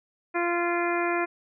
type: harmonic tone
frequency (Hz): 345.9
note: F4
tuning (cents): -17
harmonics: 1 / 2 / 3 / 4 / 5 / 6 / 7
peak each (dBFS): -27 / -30 / -32 / -33 / -34 / -35 / -35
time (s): 0.34-1.26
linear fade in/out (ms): 20
effects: none